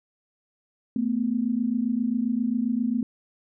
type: tone pair together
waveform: sine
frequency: 222.9 / 250.4 Hz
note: A3 / B3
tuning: +23 / +24 cents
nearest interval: major second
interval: 201 cents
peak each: -25 dBFS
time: 0.96-3.03 s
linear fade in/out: 2 ms
effects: none